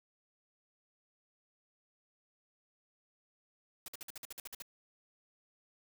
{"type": "noise bursts", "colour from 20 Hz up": "white", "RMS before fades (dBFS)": -45, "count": 11, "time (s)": [3.86, 4.622], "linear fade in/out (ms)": 2, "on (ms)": 22, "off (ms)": 52, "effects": []}